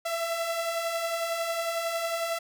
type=beating tone pair; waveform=sawtooth; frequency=659.3 / 670.3 Hz; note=E5 / E5; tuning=0 / +29 cents; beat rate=11 Hz; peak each=-32 / -25 dBFS; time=0.05-2.39 s; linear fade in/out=10 ms; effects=none